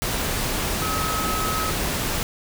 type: tone in noise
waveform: sine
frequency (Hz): 1281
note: E6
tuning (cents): -50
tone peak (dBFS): -26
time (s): 0.82-1.7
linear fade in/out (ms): 0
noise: pink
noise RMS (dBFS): -25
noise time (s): 0.02-2.23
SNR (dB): -4
effects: none